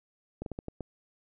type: slowing click train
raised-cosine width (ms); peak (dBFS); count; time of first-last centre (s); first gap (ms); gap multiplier
2; -23; 6; 0.42-0.807; 42; 1.31
effects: none